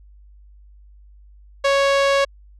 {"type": "tone with low-pass filter", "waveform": "sawtooth", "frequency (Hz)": 554.4, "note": "C#5", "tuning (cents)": 0, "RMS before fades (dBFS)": -17, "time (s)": [1.64, 2.25], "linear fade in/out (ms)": 10, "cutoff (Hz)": 5100, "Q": 0.79, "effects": ["added 50 Hz sine -44 dBFS peak until 2.59 s"]}